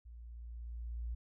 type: tone with level ramp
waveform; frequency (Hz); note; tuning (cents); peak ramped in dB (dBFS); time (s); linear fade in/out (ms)
sine; 58.27; A#1; 0; -49 to -36; 0.05-1.15; 10
effects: none